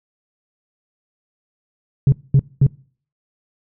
sine tone bursts, 136.8 Hz, C#3, 23 cents flat, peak -6 dBFS, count 3, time 2.07-2.666 s, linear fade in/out 2 ms, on 52 ms, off 220 ms, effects noise-tail reverb RT60 0.5 s tail -26 dB re dry + tanh soft clip ceiling -6 dBFS

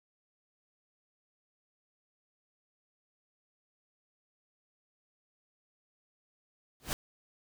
pink noise with exponential growth, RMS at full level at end -28 dBFS, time 6.8-6.93 s, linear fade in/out 0 ms, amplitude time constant 27 ms, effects none

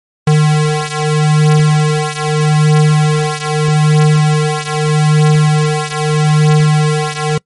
square beating tone pair, 151.7 / 152.5 Hz, D#3 / D#3, -44 / -34 cents, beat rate 0.8 Hz, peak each -11 / -13 dBFS, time 0.27-7.38 s, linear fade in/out 5 ms, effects noise-tail reverb RT60 0.1 s tail -24 dB re dry + MP3 48 kbps

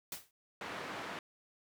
white noise with exponential decay, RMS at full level -38 dBFS, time 0.12-0.31 s, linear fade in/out 2 ms, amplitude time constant 40 ms
white band-pass noise, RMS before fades -43 dBFS, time 0.61-1.19 s, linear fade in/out 2 ms, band 140 to 1800 Hz, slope 12 dB/octave
effects none

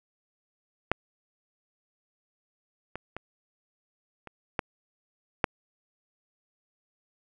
clicks, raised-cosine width 0.5 ms, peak -7 / -20 / -21 / -27 / -11 / -6 dBFS, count 6, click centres 0.916 / 2.956 / 3.166 / 4.273 / 4.592 / 5.442 s, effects none

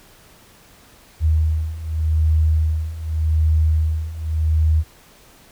sine beating tone pair, 78.1 / 78.95 Hz, D#2 / D#2, +7 / +26 cents, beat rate 0.85 Hz, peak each -20 / -17 dBFS, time 1.2-4.84 s, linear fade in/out 50 ms, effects pink hiss -49 dBFS RMS until 5.51 s

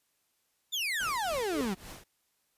35% pulse exponential sweep, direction down, 3663 to 178.3 Hz, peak -28 dBFS, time 0.72-1.75 s, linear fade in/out 20 ms
pink noise with tremolo, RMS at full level -44 dBFS, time 1-2.04 s, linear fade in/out 5 ms, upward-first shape triangle, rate 3.6 Hz, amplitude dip 85%
sine tone with exponential growth, 434.5 Hz, A4, 22 cents flat, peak -28 dBFS, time 1.43-1.61 s, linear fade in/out 0 ms, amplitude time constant 39 ms
effects white hiss -75 dBFS RMS until 2.57 s + resampled to 32000 Hz

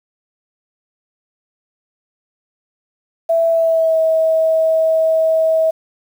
sine tone with pitch glide, 662 to 643.2 Hz, E5 to E5, +7 to -43 cents, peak -11 dBFS, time 3.29-5.71 s, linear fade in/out 10 ms, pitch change -50 cents, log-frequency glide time 3.49-3.99 s, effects 7-bit

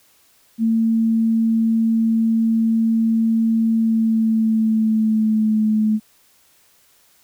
sine tone with pitch glide, 225.5 to 215.7 Hz, A3 to A3, +43 to -34 cents, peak -14 dBFS, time 0.58-6 s, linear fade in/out 50 ms, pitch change -77 cents, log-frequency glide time 3.72-5.66 s, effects white hiss -56 dBFS RMS until 7.23 s

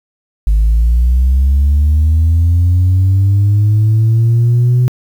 sine linear sweep, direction up, 51 to 125.5 Hz, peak -5 dBFS, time 0.47-4.88 s, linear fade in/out 0 ms, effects tanh soft clip ceiling -5 dBFS + 7-bit

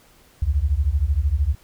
sine beating tone pair, 65.41 / 78.41 Hz, C2 / D#2, 0 / +14 cents, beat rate 13 Hz, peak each -20 dBFS, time 0.42-1.55 s, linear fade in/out 5 ms, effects pink hiss -54 dBFS RMS until 1.63 s

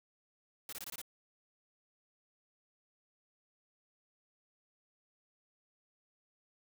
white noise bursts, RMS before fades -44 dBFS, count 6, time 0.69-1.016 s, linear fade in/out 2 ms, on 36 ms, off 22 ms, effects none

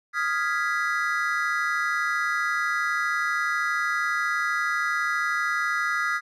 triangle chord, F half-diminished seventh, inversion third, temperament equal, 1244.5 / 1396.9 / 1661.2 / 1975.5 Hz, Eb6 / F6 / Ab6 / Cb7, 0 / 0 / 0 / 0 cents, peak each -27 dBFS, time 0.13-6.21 s, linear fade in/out 50 ms, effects none

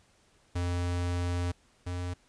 square tone pair in turn, 88.1 / 89.02 Hz, F2 / F2, +16 / +34 cents, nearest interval unison, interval 18 cents, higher second, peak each -29 / -33 dBFS, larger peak first, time 0.55-1.52 / 1.86-2.14 s, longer first, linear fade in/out 10 ms, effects pink hiss -65 dBFS RMS until 2.28 s + resampled to 22050 Hz

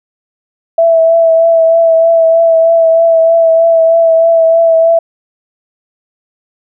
sine tone with vibrato, 659.3 Hz, E5, in tune, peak -4 dBFS, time 0.78-4.99 s, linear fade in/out 5 ms, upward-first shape triangle, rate 3.2 Hz, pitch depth 25 cents each way, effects none

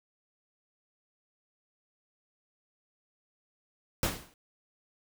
pink noise with exponential decay, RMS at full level -26 dBFS, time 4.03-4.34 s, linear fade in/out 1 ms, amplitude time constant 67 ms, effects none

